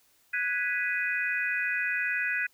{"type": "chord", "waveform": "sine", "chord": "G# minor seventh", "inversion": "third", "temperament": "equal", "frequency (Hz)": [1480, 1661.2, 1975.5, 2489], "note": ["F#6", "G#6", "B6", "D#7"], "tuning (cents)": [0, 0, 0, 0], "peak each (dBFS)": -32, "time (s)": [0.33, 2.47], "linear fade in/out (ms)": 10, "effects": ["white hiss -65 dBFS RMS until 2.53 s"]}